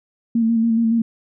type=tone with vibrato; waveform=sine; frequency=228.1 Hz; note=A#3; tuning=37 cents flat; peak=-14 dBFS; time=0.35-1.02 s; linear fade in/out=5 ms; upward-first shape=square; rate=7.1 Hz; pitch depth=26 cents each way; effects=none